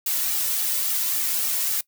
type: noise with flanger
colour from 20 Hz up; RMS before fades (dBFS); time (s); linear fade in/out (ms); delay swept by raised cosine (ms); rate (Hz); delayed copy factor
blue; -24; 0.06-1.81; 5; 1.9 to 2.56; 3.6; -0.55
effects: noise-tail reverb RT60 0.1 s tail -21 dB re dry